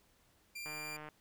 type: tone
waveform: sawtooth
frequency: 2378 Hz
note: D7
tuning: 21 cents sharp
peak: -39 dBFS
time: 0.55-0.97 s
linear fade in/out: 10 ms
type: click train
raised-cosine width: 0.5 ms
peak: -33 dBFS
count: 66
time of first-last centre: 0.66-1.088 s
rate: 152 Hz
effects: pink hiss -70 dBFS RMS until 1.2 s